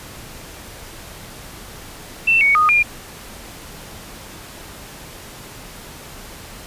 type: tone with pitch steps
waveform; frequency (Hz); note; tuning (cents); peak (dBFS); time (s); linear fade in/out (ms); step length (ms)
sine; 2681 / 2233 / 1236 / 2409; E7 / C#7 / D#6 / D7; +29 / +12 / -12 / +43; -11; 2.27-2.83; 10; 140
effects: pink hiss -37 dBFS RMS until 6.66 s + resampled to 32000 Hz